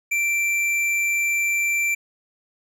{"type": "tone with tanh clipping", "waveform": "triangle", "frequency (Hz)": 2349, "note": "D7", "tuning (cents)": 0, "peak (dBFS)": -21, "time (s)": [0.11, 1.95], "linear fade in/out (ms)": 10, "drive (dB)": 16, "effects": []}